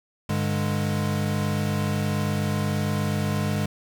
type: tone cluster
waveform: square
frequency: 99.4 / 147.8 / 206.4 Hz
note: G2 / D3 / G#3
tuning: +25 / +11 / -10 cents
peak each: -28 dBFS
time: 0.29-3.66 s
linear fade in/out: 5 ms
effects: 8-bit